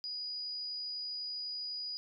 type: tone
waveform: sine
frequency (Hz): 4916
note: D#8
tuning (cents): -22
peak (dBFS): -37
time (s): 0.04-1.97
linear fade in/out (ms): 0
effects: none